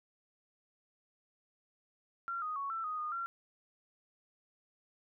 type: tone with pitch steps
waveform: sine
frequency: 1373 / 1244 / 1112 / 1335 / 1246 / 1226 / 1369 Hz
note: F6 / D#6 / C#6 / E6 / D#6 / D#6 / F6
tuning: -30 / -1 / +5 / +22 / +2 / -26 / -35 cents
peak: -35 dBFS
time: 2.28-3.26 s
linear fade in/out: 0 ms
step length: 140 ms
effects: none